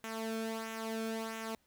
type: tone with flanger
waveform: sawtooth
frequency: 223.3 Hz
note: A3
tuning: 26 cents sharp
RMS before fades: -39 dBFS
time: 0.04-1.55 s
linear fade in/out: 0 ms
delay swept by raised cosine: 0.21 to 1.05 ms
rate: 1.5 Hz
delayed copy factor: -0.65
effects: pink hiss -73 dBFS RMS until 1.66 s